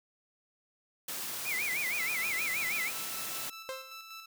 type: high-pass noise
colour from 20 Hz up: white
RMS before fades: -38 dBFS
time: 1.08-3.5 s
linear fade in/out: 5 ms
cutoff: 100 Hz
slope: 96 dB/octave
type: tone with vibrato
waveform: sine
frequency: 2220 Hz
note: C#7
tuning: 2 cents sharp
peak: -31 dBFS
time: 1.44-2.92 s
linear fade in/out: 50 ms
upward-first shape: sine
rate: 6.3 Hz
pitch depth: 190 cents each way
type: tone with tremolo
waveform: 15% pulse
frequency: 1322 Hz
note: E6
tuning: 5 cents sharp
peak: -37 dBFS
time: 1.99-4.26 s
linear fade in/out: 5 ms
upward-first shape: square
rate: 5.2 Hz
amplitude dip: 40%
type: tone with exponential decay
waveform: sawtooth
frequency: 525 Hz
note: C5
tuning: 6 cents sharp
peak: -30 dBFS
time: 3.69-4.01 s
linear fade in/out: 0 ms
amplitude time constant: 69 ms
effects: none